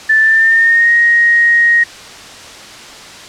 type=tone with pitch glide; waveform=sine; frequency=1760 to 1875.5 Hz; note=A6 to A#6; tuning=0 to +10 cents; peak=-6 dBFS; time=0.09-1.84 s; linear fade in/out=10 ms; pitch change=+110 cents; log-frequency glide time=0.2-0.93 s; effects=white hiss -32 dBFS RMS until 3.28 s + low-pass 6000 Hz 12 dB/octave